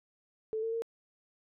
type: tone with pitch steps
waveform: sine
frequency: 438.3 / 451.2 / 458.3 Hz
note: A4 / A4 / A#4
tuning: -7 / +44 / -29 cents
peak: -31 dBFS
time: 0.53-0.821 s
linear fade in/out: 0 ms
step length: 97 ms
effects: none